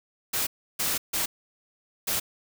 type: noise bursts at uneven times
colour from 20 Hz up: white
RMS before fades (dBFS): -27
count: 4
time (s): 0.33-0.47 / 0.79-0.98 / 1.13-1.26 / 2.07-2.2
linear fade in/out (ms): 10
effects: none